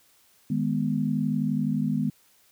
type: chord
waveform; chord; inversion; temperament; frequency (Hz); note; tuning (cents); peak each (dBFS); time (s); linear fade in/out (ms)
sine; G# minor; second; equal; 155.56 / 207.7 / 246.9; D#3 / G#3 / B3; 0 / 0 / 0; -28 / -27 / -27; 0.5-2.1; 5
effects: white hiss -61 dBFS RMS until 2.51 s